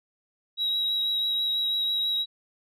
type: tone with vibrato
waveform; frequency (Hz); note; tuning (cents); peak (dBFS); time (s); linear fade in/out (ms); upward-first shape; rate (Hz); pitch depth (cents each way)
sine; 3850; B7; -45; -22; 0.57-2.26; 50; triangle; 6.1; 16
effects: tanh soft clip ceiling -21 dBFS